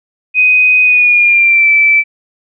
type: tone with pitch glide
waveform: sine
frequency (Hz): 2502 to 2321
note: D#7 to D7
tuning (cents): +9 to -21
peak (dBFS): -5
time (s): 0.34-2.04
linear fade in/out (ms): 50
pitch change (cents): -130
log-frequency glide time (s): 0.83-1.7
effects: none